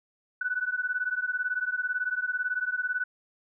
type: beating tone pair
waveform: sine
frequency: 1480 / 1498 Hz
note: F#6 / F#6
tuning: 0 / +21 cents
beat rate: 18 Hz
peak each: -30 dBFS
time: 0.41-3.04 s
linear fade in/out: 5 ms
effects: none